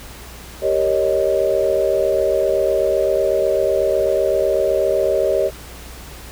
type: chord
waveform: sine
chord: Eb dominant seventh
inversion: first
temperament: equal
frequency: 392 / 466.2 / 554.4 / 622.3 Hz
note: G4 / Bb4 / Db5 / Eb5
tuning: 0 / 0 / 0 / 0 cents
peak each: -20 / -23 / -19 / -19 dBFS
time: 0.61-5.51 s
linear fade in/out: 50 ms
effects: added 60 Hz sine -38 dBFS peak until 6.31 s + pink hiss -38 dBFS RMS until 6.31 s